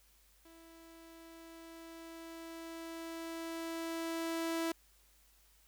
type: tone with level ramp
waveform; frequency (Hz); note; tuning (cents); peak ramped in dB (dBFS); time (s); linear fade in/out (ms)
sawtooth; 329.6; E4; 0; -53 to -29; 0.45-4.72; 5
effects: added 50 Hz sine -68 dBFS peak until 5.67 s + white hiss -68 dBFS RMS until 5.67 s